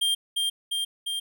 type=tone with echo; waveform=square; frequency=3194 Hz; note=G7; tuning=32 cents sharp; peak=-22 dBFS; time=0.01-0.15 s; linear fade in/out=10 ms; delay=350 ms; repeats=3; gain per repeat=-2 dB; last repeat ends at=1.2 s; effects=none